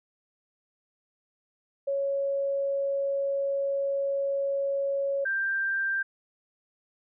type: tone pair in turn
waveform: sine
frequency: 554.4 / 1579 Hz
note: C#5 / G6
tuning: 0 / +12 cents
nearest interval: octave + tritone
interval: 1812 cents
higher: second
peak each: -25 dBFS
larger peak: neither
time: 1.87-5.25 / 5.25-6.03 s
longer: first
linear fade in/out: 10 ms
effects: none